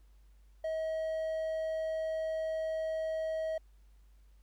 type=tone; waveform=triangle; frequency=638 Hz; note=D#5; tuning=43 cents sharp; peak=-30 dBFS; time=0.64-3.58 s; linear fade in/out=5 ms; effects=added 50 Hz sine -57 dBFS peak until 4.42 s + pink hiss -75 dBFS RMS until 4.42 s